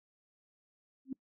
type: tone with exponential growth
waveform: sine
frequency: 264.9 Hz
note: C4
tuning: 22 cents sharp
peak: -31 dBFS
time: 1.05-1.13 s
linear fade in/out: 5 ms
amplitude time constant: 17 ms
effects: noise-tail reverb RT60 0.1 s tail -23 dB re dry